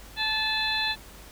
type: harmonic tone with a mistuned harmonic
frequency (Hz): 871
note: A5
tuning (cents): -18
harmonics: 1 / 2 / 3 / 4 / 5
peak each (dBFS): -33 / -30 / -32 / -30 / -30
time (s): 0.16-0.96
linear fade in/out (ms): 50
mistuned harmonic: 5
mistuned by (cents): -120
effects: added 50 Hz sine -48 dBFS peak until 1.31 s + pink hiss -48 dBFS RMS until 1.31 s